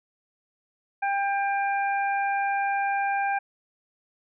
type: harmonic tone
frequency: 796 Hz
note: G5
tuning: 26 cents sharp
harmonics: 1 / 2 / 3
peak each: -24 / -30 / -34 dBFS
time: 1.02-3.39 s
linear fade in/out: 10 ms
effects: none